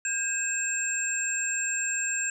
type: tone cluster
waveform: sine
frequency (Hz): 1597 / 2606 / 7490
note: G6 / E7 / A#8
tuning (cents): +32 / -20 / +7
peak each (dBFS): -32 / -34 / -28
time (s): 0.05-2.3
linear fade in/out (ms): 2
effects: none